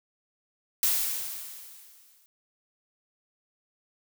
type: noise with exponential decay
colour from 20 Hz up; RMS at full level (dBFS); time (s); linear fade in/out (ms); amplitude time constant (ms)
blue; -23; 0.83-2.26; 0; 310
effects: none